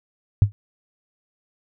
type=tone with exponential decay; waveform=sine; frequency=101.9 Hz; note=G#2; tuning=32 cents flat; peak=-6 dBFS; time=0.42-0.52 s; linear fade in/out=0 ms; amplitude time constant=21 ms; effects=none